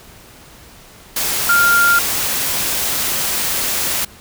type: tone in noise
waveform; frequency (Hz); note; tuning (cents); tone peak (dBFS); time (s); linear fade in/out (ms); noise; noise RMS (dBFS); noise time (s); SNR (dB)
sine; 1396.9; F6; 0; -10; 1.49-1.99; 5; white; -19; 1.16-4.05; +6
effects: pink hiss -42 dBFS RMS until 4.2 s